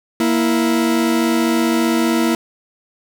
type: tone pair together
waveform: 40% pulse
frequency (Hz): 234.3 / 329.6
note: A#3 / E4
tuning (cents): +9 / 0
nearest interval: tritone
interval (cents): 591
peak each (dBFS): -16 / -16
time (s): 0.2-2.35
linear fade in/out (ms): 2
effects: none